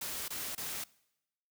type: noise with dropouts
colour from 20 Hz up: white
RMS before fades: -39 dBFS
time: 0.01-0.84 s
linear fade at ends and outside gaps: 5 ms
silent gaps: 0.282-0.303 / 0.551-0.577 s
effects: noise-tail reverb RT60 0.9 s tail -23 dB re dry